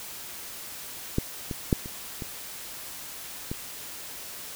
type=clicks; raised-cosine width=3 ms; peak=-10 / -18 / -7 / -25 / -21 / -18 dBFS; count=6; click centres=1.184 / 1.512 / 1.728 / 1.859 / 2.222 / 3.515 s; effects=white hiss -40 dBFS RMS until 4.55 s

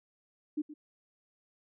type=tone with echo; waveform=sine; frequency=300.7 Hz; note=D4; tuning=41 cents sharp; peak=-29 dBFS; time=0.57-0.62 s; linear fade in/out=10 ms; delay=120 ms; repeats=1; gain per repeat=-14 dB; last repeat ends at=0.74 s; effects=none

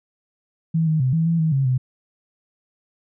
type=tone with pitch steps; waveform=sine; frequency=162.6 / 157.1 / 129.3 / 162.7 / 166.6 / 159.4 / 136 / 128.2 Hz; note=E3 / D#3 / C3 / E3 / E3 / D#3 / C#3 / C3; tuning=-23 / +17 / -20 / -22 / +19 / +42 / -33 / -35 cents; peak=-16 dBFS; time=0.74-1.78 s; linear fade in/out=10 ms; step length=130 ms; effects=none

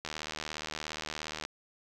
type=click train; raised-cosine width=0.2 ms; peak=-19 dBFS; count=109; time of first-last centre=0.05-1.451 s; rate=77.1 Hz; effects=none

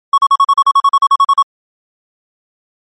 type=tone bursts; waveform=triangle; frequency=1108.7 Hz; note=C#6; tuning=in tune; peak=-3 dBFS; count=15; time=0.13-1.425 s; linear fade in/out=5 ms; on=49 ms; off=40 ms; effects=MP3 48 kbps

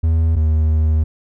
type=tone pair in turn; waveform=triangle; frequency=81 / 78.18 Hz; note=E2 / D#2; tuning=-30 / +9 cents; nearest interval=minor second; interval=61 cents; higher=first; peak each=-10 dBFS; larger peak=neither; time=0.03-0.36 / 0.36-1.04 s; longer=second; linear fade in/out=10 ms; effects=none

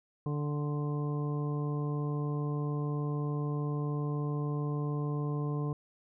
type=harmonic tone with a mistuned harmonic; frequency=146.83 Hz; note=D3; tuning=in tune; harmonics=1 / 2 / 3 / 4 / 5 / 6 / 7; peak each=-31 / -39 / -40 / -51 / -49 / -56 / -45 dBFS; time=0.26-5.73 s; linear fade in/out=2 ms; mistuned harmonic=7; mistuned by=+25 cents; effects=none

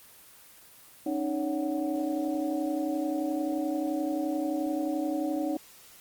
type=tone cluster; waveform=sine; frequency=275.8 / 307.3 / 562 / 742 Hz; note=C#4 / D#4 / C#5 / F#5; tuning=-9 / -21 / +24 / +5 cents; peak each=-34 / -29 / -35 / -38 dBFS; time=1.06-5.57 s; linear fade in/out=5 ms; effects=white hiss -53 dBFS RMS until 6 s + Opus 24 kbps

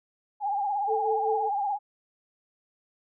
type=tone with vibrato; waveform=sine; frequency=811 Hz; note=G#5; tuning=41 cents flat; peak=-25 dBFS; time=0.4-1.79 s; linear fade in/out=50 ms; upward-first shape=triangle; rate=17 Hz; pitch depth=87 cents each way
type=tone with tremolo; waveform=sine; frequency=440.9 Hz; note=A4; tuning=4 cents sharp; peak=-24 dBFS; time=0.87-1.5 s; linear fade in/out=50 ms; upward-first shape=sine; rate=5.1 Hz; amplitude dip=65%
effects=none

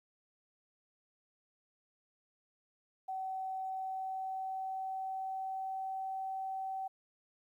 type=tone with pitch glide; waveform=sine; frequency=760 to 766.2 Hz; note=F#5 to G5; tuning=+46 to -40 cents; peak=-36 dBFS; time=3.08-6.88 s; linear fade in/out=10 ms; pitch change=+14 cents; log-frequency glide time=3.52-6.22 s; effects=12-bit

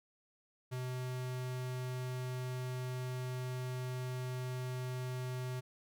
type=tone; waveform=square; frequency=127 Hz; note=B2; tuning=49 cents sharp; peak=-38 dBFS; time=0.71-5.61 s; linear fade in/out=20 ms; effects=none

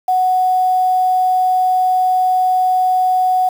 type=tone with quantisation; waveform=sine; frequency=740 Hz; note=F#5; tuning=in tune; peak=-11 dBFS; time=0.08-3.49 s; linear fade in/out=5 ms; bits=6; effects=none

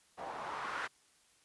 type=noise with low-pass filter sweep; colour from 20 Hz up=blue; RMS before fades=-41 dBFS; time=0.17-0.88 s; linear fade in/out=20 ms; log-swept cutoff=730 to 1500 Hz; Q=2.6; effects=white hiss -68 dBFS RMS until 1.44 s + resampled to 24000 Hz

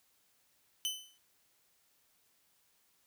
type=tone with exponential decay; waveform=sawtooth; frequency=3032 Hz; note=F#7; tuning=42 cents sharp; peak=-27 dBFS; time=0.85-1.18 s; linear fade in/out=0 ms; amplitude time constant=71 ms; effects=white hiss -72 dBFS RMS until 3.06 s

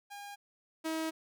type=tone pair in turn; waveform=sawtooth; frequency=811 / 320 Hz; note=G#5 / D#4; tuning=-41 / +49 cents; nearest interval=octave + major third; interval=1610 cents; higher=first; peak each=-40 / -29 dBFS; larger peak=second; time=0.1-0.36 / 0.84-1.11 s; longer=second; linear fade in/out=20 ms; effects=none

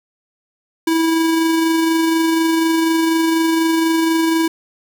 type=tone with amplitude modulation; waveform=square; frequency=326.4 Hz; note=E4; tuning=17 cents flat; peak=-13 dBFS; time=0.87-4.48 s; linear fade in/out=5 ms; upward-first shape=sine; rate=24.1 Hz; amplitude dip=25%; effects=none

